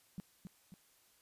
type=tone with echo; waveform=sine; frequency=185 Hz; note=F#3; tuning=in tune; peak=-39 dBFS; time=0.18-0.2 s; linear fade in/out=0 ms; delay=270 ms; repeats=2; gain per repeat=-5 dB; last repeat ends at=0.74 s; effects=white hiss -69 dBFS RMS until 1.21 s + resampled to 32000 Hz